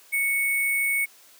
sine tone with sample-and-hold, 2217 Hz, C#7, in tune, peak -21 dBFS, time 0.12-1.06 s, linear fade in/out 20 ms, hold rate 11025 Hz, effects white hiss -53 dBFS RMS until 1.39 s + high-pass 300 Hz 12 dB/octave

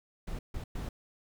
brown noise bursts at uneven times, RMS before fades -37 dBFS, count 3, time 0.27-0.39 / 0.54-0.64 / 0.75-0.89 s, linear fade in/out 5 ms, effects none

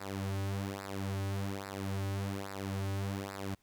sawtooth tone with flanger, 98 Hz, G2, in tune, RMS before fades -37 dBFS, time 0-3.55 s, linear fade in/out 10 ms, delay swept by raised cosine 0.31 to 4.41 ms, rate 1.2 Hz, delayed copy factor -0.85, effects pink hiss -73 dBFS RMS until 3.62 s

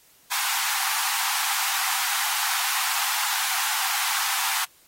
pink high-pass noise, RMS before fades -26 dBFS, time 0.31-4.65 s, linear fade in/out 10 ms, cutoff 760 Hz, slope 96 dB/octave, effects white hiss -57 dBFS RMS until 4.87 s + AAC 48 kbps

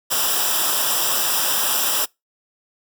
white noise with comb filter, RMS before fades -20 dBFS, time 0.1-2.06 s, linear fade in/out 20 ms, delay 0.46 ms, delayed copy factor -0.85, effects noise-tail reverb RT60 0.2 s tail -25 dB re dry

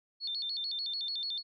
sine tone with vibrato, 3951 Hz, B7, in tune, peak -33 dBFS, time 0.2-1.43 s, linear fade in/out 50 ms, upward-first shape square, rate 6.8 Hz, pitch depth 170 cents each way, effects none

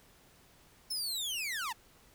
sawtooth linear sweep, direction down, 5340 to 830.6 Hz, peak -31 dBFS, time 0.9-1.73 s, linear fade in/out 10 ms, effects pink hiss -62 dBFS RMS until 2.14 s

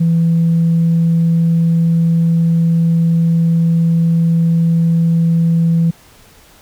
sine tone, 166.3 Hz, E3, 16 cents sharp, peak -8 dBFS, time 0-5.91 s, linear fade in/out 10 ms, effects tanh soft clip ceiling -6 dBFS + pink hiss -45 dBFS RMS until 6.61 s

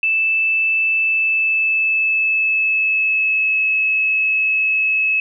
sine tone with pitch glide, 2637 to 2586 Hz, E7 to E7, 0 to -34 cents, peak -14 dBFS, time 0.03-5.2 s, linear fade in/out 2 ms, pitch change -34 cents, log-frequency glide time 0.96-3.61 s, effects none

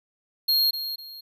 square tone with echo, 4249 Hz, C8, 26 cents sharp, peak -19 dBFS, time 0.48-0.71 s, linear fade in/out 10 ms, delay 250 ms, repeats 2, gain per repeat -10 dB, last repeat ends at 1.21 s, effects none

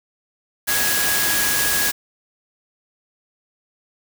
sine tone in noise, 1661.2 Hz, G#6, in tune, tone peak -24 dBFS, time 0.67-1.92 s, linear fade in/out 20 ms, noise white, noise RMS -20 dBFS, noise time 0.67-1.92 s, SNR -7 dB, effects none

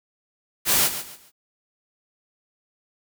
white noise with echo, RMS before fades -19 dBFS, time 0.65-0.9 s, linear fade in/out 50 ms, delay 140 ms, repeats 3, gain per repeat -11 dB, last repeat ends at 1.32 s, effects none

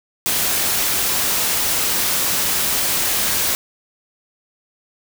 white noise, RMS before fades -19 dBFS, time 0.26-3.55 s, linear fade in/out 0 ms, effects none

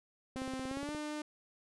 sawtooth tone with pitch glide, 261.6 to 300.5 Hz, C4 to D4, 0 to +40 cents, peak -34 dBFS, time 0.36-1.22 s, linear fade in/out 5 ms, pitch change +240 cents, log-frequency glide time 0.68-0.92 s
click train, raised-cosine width 2 ms, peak -31 dBFS, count 11, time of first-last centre 0.36-0.948 s, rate 17 Hz
effects resampled to 24000 Hz

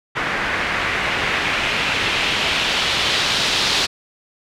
white noise with low-pass filter sweep, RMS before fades -20 dBFS, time 0.15-3.87 s, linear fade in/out 20 ms, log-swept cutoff 1800 to 4200 Hz, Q 1.7, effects none

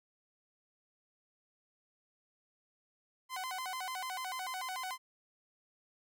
sawtooth tone with vibrato, 878 Hz, A5, 4 cents flat, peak -34 dBFS, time 3.29-4.98 s, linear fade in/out 50 ms, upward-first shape square, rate 6.8 Hz, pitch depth 280 cents each way, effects none

